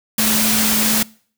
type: tone in noise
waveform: sine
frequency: 217.9 Hz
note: A3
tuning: 17 cents flat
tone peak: -20 dBFS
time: 0.18-1.03 s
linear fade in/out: 5 ms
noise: white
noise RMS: -17 dBFS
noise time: 0.18-1.03 s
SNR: -6 dB
effects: noise-tail reverb RT60 0.5 s tail -24 dB re dry